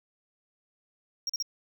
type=tone bursts; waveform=triangle; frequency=5588 Hz; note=F8; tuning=in tune; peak=-27 dBFS; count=3; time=1.27-1.425 s; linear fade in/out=2 ms; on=25 ms; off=40 ms; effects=none